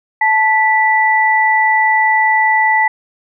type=tone pair together; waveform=sine; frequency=875 / 1970 Hz; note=A5 / B6; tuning=-10 / -5 cents; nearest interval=octave + major second; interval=1405 cents; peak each=-12 dBFS; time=0.21-2.88 s; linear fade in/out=5 ms; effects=none